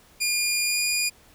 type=tone with pitch glide; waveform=15% pulse; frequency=2419 to 2436 Hz; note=D#7 to D#7; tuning=-49 to -37 cents; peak=-15 dBFS; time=0.2-1.1 s; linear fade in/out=20 ms; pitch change=+12 cents; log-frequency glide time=0.65-0.79 s; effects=pink hiss -55 dBFS RMS until 1.34 s